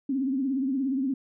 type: tone with vibrato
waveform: sine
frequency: 267.2 Hz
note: C4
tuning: 36 cents sharp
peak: -24 dBFS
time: 0.09-1.14 s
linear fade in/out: 5 ms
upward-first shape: triangle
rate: 17 Hz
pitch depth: 120 cents each way
effects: none